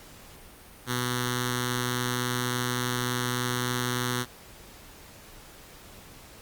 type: tone with notch filter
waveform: 5% pulse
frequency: 123.47 Hz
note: B2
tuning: in tune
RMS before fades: -29 dBFS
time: 0.86-4.26 s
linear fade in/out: 50 ms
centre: 660 Hz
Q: 0.62
effects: pink hiss -49 dBFS RMS until 6.41 s + Opus 48 kbps